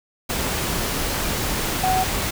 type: tone in noise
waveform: sine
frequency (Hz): 748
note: F#5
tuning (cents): +19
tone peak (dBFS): -18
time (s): 1.83-2.04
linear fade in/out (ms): 10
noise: pink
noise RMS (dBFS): -24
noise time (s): 0.29-2.31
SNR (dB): +3
effects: none